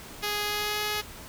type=tone with pitch glide; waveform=5% pulse; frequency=415.3 to 420.4 Hz; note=G#4 to G#4; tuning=0 to +21 cents; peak=-16 dBFS; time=0.22-1.02 s; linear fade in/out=20 ms; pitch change=+21 cents; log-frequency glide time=0.45-0.82 s; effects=pink hiss -44 dBFS RMS until 1.28 s